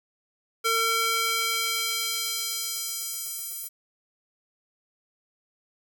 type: tone with high-pass filter sweep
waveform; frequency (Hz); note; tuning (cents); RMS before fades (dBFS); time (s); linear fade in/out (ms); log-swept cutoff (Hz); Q
square; 454; A#4; -46; -28; 0.64-3.69; 20; 1000 to 11000; 0.86
effects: none